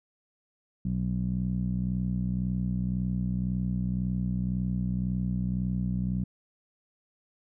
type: tone with low-pass filter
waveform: 15% pulse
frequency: 61.9 Hz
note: B1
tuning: 5 cents sharp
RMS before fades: -29 dBFS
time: 0.85-6.24 s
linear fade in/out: 5 ms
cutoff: 180 Hz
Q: 3
effects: none